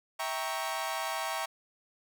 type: chord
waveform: sawtooth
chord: E diminished seventh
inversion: none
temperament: equal with one note detuned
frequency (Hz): 652.1 / 784 / 932.3 / 1108.7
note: E5 / G5 / Bb5 / Db6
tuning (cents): -19 / 0 / 0 / 0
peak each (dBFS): -34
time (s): 0.19-1.46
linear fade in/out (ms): 10
effects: none